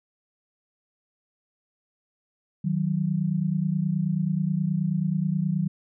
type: tone pair together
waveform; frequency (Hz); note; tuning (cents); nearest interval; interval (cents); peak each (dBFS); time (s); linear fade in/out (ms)
sine; 157 / 186.38; D#3 / F#3; +16 / +13; minor third; 297; -25; 2.64-5.68; 10
effects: none